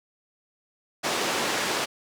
pink band-pass noise, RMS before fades -27 dBFS, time 1.03-1.86 s, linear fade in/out 20 ms, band 330 to 7000 Hz, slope 12 dB/octave, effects none

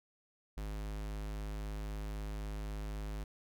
square tone, 51.91 Hz, G#1, in tune, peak -39 dBFS, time 0.57-3.24 s, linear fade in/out 5 ms, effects none

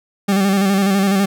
40% pulse tone with vibrato, 196 Hz, G3, in tune, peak -12 dBFS, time 0.28-1.26 s, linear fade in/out 10 ms, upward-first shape square, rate 12 Hz, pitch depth 40 cents each way, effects none

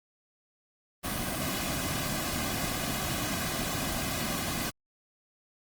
pink noise with comb filter, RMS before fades -32 dBFS, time 1.03-4.71 s, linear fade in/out 20 ms, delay 2.2 ms, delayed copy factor -0.6, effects Opus 32 kbps

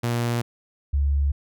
sawtooth / sine tone pair in turn, 118.8 / 70.64 Hz, A#2 / C#2, +33 / +33 cents, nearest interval major sixth, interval 900 cents, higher first, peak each -18 dBFS, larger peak neither, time 0.03-0.42 / 0.93-1.32 s, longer neither, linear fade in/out 10 ms, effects none

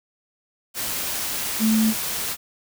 sine tone in noise, 220 Hz, A3, in tune, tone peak -16 dBFS, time 1.59-1.94 s, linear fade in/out 50 ms, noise white, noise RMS -27 dBFS, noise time 0.74-2.37 s, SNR +8 dB, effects none

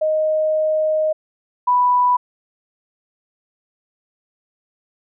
sine tone pair in turn, 622.3 / 987.8 Hz, D#5 / B5, 0 / 0 cents, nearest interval minor sixth, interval 800 cents, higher second, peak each -15 / -12 dBFS, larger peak second, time 0.01-1.13 / 1.67-2.17 s, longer first, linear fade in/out 10 ms, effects none

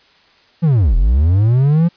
triangle linear two-way sweep, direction down then up, 174.61 to 37.52 to 174.61 Hz, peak -7 dBFS, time 0.62-1.89 s, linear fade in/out 20 ms, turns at 0.96 s, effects white hiss -51 dBFS RMS until 1.96 s + resampled to 11025 Hz

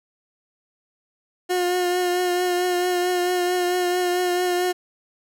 30% pulse tone with vibrato, 358.6 Hz, F4, 46 cents sharp, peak -17 dBFS, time 1.49-4.73 s, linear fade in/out 20 ms, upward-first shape triangle, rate 4.5 Hz, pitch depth 27 cents each way, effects none

